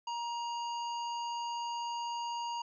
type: harmonic tone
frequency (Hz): 944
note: A#5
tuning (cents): +22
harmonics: 1 / 3 / 5 / 7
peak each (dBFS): -35 / -45 / -49 / -52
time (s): 0.07-2.62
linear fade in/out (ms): 5
effects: none